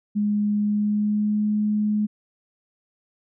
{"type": "tone with pitch glide", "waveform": "sine", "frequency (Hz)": [207.7, 210.7], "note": ["G#3", "G#3"], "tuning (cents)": [0, 25], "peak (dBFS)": -19, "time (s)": [0.15, 2.07], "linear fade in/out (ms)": 20, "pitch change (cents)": 25, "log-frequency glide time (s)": [0.57, 1.46], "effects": []}